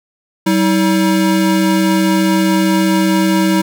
square tone pair together, 191.04 / 320 Hz, G3 / D#4, -44 / +49 cents, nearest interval major sixth, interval 893 cents, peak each -14 dBFS, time 0.46-3.62 s, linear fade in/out 10 ms, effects none

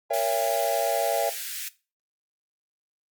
triangle chord, A# diminished seventh, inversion none, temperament just, 466.2 / 559.4 / 671.3 / 805.5 Hz, A#4 / C#5 / E5 / G5, 0 / +16 / +31 / +47 cents, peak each -30 / -26 / -25 / -28 dBFS, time 0.1-1.3 s, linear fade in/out 10 ms
white high-pass noise, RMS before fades -34 dBFS, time 0.13-1.69 s, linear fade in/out 10 ms, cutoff 1500 Hz, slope 48 dB/octave
effects noise-tail reverb RT60 0.3 s tail -18 dB re dry + Opus 48 kbps

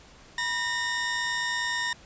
sawtooth tone pair together, 972.1 / 1835 Hz, B5 / A#6, -28 / -28 cents, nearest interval major seventh, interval 1100 cents, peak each -29 / -24 dBFS, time 0.38-1.93 s, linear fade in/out 2 ms, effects pink hiss -52 dBFS RMS until 2.05 s + resampled to 16000 Hz

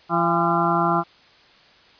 harmonic tone with a mistuned harmonic, 170.6 Hz, F3, 40 cents flat, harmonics 1 / 2 / 4 / 5 / 6 / 7 / 8, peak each -25 / -25 / -25 / -25 / -25 / -25 / -25 dBFS, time 0.09-1.04 s, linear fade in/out 50 ms, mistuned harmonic 5, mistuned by -73 cents, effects white hiss -52 dBFS RMS until 1.99 s + resampled to 11025 Hz

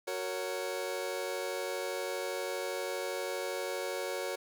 sawtooth chord, F# major, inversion none, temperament just, 370 / 462.5 / 555 Hz, F#4 / A#4 / C#5, 0 / -14 / +2 cents, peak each -35 / -35 / -33 dBFS, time 0.07-4.36 s, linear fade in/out 10 ms, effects none

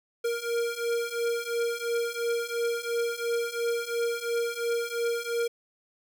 square beating tone pair, 467.1 / 470 Hz, A#4 / A#4, +3 / +14 cents, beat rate 2.9 Hz, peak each -32 / -30 dBFS, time 0.24-5.48 s, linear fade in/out 10 ms, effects none

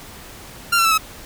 sawtooth tone with pitch steps, 1387 / 1352.2 / 1318.3 / 1285.2 Hz, F6 / E6 / E6 / E6, -12 / +44 / 0 / -44 cents, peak -10 dBFS, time 0.72-0.98 s, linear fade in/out 10 ms, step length 65 ms, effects pink hiss -39 dBFS RMS until 1.25 s

